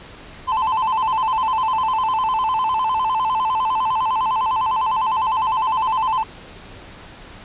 triangle tone with vibrato, 952 Hz, A#5, 36 cents sharp, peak -15 dBFS, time 0.47-6.24 s, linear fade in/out 20 ms, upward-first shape square, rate 9.9 Hz, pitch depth 130 cents each way, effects pink hiss -40 dBFS RMS until 7.44 s + resampled to 8000 Hz

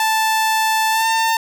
sawtooth tone with pitch glide, 880 to 900.6 Hz, A5 to A5, 0 to +40 cents, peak -11 dBFS, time 0-1.37 s, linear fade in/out 2 ms, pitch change +40 cents, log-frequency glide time 0.9-1.07 s, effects none

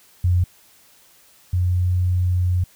sine tone pair in turn, 89.2 / 90.13 Hz, F2 / F#2, +37 / -45 cents, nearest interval unison, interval 18 cents, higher second, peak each -14 / -16 dBFS, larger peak first, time 0.24-0.44 / 1.53-2.64 s, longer second, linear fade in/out 5 ms, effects white hiss -53 dBFS RMS until 2.75 s

